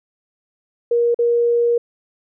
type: tone with dropouts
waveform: sine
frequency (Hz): 473.2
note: A#4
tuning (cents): +26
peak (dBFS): -13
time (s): 0.91-1.78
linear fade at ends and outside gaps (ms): 5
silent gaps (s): 1.145-1.189
effects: none